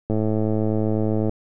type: click train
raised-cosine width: 2 ms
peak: -10 dBFS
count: 130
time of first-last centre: 0.1-1.294 s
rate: 108 Hz
effects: none